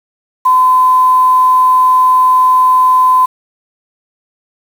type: tone with quantisation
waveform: sine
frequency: 1019 Hz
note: C6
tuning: 46 cents flat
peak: -5 dBFS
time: 0.45-3.26 s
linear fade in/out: 10 ms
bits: 5
effects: none